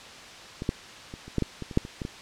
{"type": "clicks", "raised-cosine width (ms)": 3, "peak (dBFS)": [-19, -11, -25, -29, -11, -12, -21, -25, -7, -25, -19, -19], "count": 12, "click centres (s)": [0.621, 0.691, 1.139, 1.28, 1.383, 1.423, 1.623, 1.712, 1.774, 1.851, 2.018, 2.051], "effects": ["white hiss -44 dBFS RMS until 2.21 s", "low-pass 5000 Hz 12 dB/octave"]}